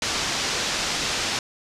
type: low-pass noise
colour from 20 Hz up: white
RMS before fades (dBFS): -26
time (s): 0.02-1.39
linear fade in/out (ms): 2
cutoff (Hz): 6300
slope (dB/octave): 24
effects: resampled to 32000 Hz